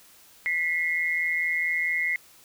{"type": "tone pair together", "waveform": "sine", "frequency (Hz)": [1975.5, 2140], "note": ["B6", "C7"], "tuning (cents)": [0, 38], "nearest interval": "minor second", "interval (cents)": 138, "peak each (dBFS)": -26, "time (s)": [0.46, 2.16], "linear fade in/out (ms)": 0, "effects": ["white hiss -54 dBFS RMS until 2.44 s"]}